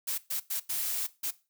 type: noise bursts at uneven times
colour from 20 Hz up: blue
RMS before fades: -32 dBFS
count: 5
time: 0.07-0.18 / 0.3-0.4 / 0.5-0.6 / 0.69-1.07 / 1.23-1.31 s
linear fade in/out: 10 ms
effects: noise-tail reverb RT60 0.3 s tail -18 dB re dry